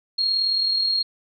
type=tone with amplitude modulation; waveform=sine; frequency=4264 Hz; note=C8; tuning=32 cents sharp; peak=-17 dBFS; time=0.18-1.03 s; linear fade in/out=10 ms; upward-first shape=sine; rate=38.9 Hz; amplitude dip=40%; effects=none